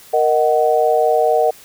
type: chord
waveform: sine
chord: D# minor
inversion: second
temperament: just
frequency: 466.7 / 622.3 / 746.7 Hz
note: A#4 / D#5 / F#5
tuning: +2 / 0 / +16 cents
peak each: -16 dBFS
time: 0.13-1.51 s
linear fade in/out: 10 ms
effects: white hiss -43 dBFS RMS until 1.64 s